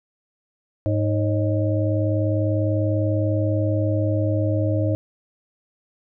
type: harmonic tone with a mistuned harmonic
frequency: 103.83 Hz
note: G#2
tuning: in tune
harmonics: 1 / 3 / 5 / 6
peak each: -20 / -25 / -27 / -28 dBFS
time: 0.86-4.95 s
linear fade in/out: 0 ms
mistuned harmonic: 5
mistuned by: +77 cents
effects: none